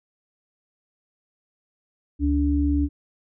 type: tone pair together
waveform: sine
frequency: 71.91 / 288.9 Hz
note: D2 / D4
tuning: -36 / -28 cents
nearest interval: 2 octaves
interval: 2408 cents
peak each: -21 dBFS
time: 2.19-2.89 s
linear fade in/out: 50 ms
effects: none